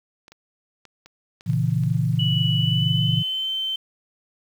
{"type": "clicks", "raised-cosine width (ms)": 0.2, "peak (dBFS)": -28, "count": 8, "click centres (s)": [0.281, 0.32, 0.853, 1.06, 1.409, 1.5, 1.533, 1.836]}
{"type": "chord", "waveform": "sine", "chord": "A# diminished", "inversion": "none", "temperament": "equal", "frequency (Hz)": [116.54, 138.59, 164.81], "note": ["A#2", "C#3", "E3"], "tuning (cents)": [0, 0, 0], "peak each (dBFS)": -23, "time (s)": [1.46, 3.23], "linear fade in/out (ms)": 20}
{"type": "tone with pitch glide", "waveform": "sine", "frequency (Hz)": [2949, 3092], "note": ["F#7", "G7"], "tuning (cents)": [-6, -24], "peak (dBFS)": -23, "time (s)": [2.19, 3.76], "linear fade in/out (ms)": 5, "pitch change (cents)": 82, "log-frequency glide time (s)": [2.56, 3.49]}
{"effects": ["8-bit"]}